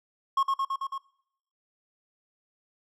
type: tone with echo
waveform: triangle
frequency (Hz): 1085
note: C#6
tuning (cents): -37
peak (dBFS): -19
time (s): 0.37-0.43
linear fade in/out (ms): 5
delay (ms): 110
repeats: 5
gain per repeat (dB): -2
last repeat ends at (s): 0.98
effects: noise-tail reverb RT60 0.7 s tail -21 dB re dry